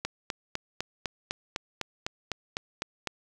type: click train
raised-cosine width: 0.2 ms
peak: -13 dBFS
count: 13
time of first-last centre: 0.05-3.073 s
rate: 3.97 Hz
effects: none